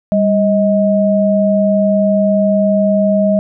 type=tone pair together; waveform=sine; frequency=198.44 / 630 Hz; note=G3 / D#5; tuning=+21 / +21 cents; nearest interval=octave + minor sixth; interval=2000 cents; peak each=-12 dBFS; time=0.12-3.39 s; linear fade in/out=0 ms; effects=none